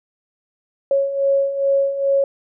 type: beating tone pair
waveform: sine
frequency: 550 / 552.4 Hz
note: C#5 / C#5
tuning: -14 / -6 cents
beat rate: 2.4 Hz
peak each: -22 / -16 dBFS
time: 0.91-2.24 s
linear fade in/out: 2 ms
effects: none